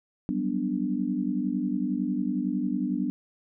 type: chord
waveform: sine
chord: G major seventh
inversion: third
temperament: equal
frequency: 185 / 196 / 246.9 / 293.7 Hz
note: F#3 / G3 / B3 / D4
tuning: 0 / 0 / 0 / 0 cents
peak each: -34 / -31 / -29 / -30 dBFS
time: 0.29-3.1 s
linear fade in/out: 0 ms
effects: none